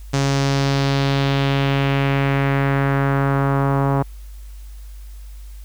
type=tone with low-pass filter sweep; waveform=sawtooth; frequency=138.1 Hz; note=C#3; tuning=6 cents flat; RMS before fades=-18 dBFS; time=0.13-4.03 s; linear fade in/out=10 ms; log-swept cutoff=6500 to 1000 Hz; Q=1.9; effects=added 50 Hz sine -33 dBFS peak until 5.64 s + white hiss -52 dBFS RMS until 5.64 s